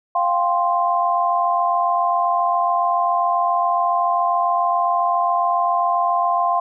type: chord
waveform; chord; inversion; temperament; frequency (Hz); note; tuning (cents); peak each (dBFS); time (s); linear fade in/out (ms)
sine; F suspended second; none; just; 698.5 / 785.8 / 1047.7; F5 / G5 / C6; 0 / +4 / +2; -19 / -24 / -19; 0.15-6.6; 5
effects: none